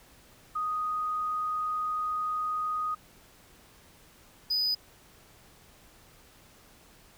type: tone pair in turn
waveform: sine / triangle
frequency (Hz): 1244.5 / 4978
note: D#6 / D#8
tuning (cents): 0 / 0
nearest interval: 2 octaves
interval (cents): 2400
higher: second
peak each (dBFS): -28 / -24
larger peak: second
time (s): 0.55-2.95 / 4.5-4.75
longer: first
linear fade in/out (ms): 10
effects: pink hiss -57 dBFS RMS until 7.17 s